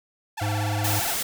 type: tone with vibrato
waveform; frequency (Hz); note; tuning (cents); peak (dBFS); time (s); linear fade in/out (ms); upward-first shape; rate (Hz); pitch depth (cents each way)
sawtooth; 774; G5; -22; -26; 0.37-1.14; 10; sine; 17; 250
type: tone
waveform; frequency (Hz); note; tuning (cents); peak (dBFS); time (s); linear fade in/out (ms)
square; 103.83; G#2; 0; -25; 0.41-1; 10
type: noise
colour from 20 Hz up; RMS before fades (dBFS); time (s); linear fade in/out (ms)
white; -27; 0.84-1.23; 5
effects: none